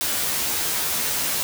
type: noise with comb filter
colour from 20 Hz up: white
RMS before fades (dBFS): -24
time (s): 0.01-1.43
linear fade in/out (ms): 0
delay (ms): 13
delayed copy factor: +0.7
effects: none